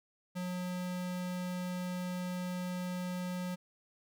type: tone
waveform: square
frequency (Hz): 180.6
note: F#3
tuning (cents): -42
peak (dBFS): -36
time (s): 0.35-3.56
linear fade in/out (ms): 20
effects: none